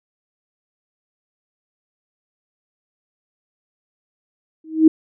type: tone with exponential growth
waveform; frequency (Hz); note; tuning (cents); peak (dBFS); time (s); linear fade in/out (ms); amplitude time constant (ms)
sine; 317.1; D#4; +33; -3; 4.64-4.88; 5; 51
effects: none